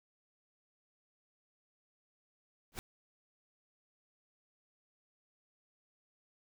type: noise with exponential growth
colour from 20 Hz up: pink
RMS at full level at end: -36 dBFS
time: 2.72-2.79 s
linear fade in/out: 0 ms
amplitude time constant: 15 ms
effects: none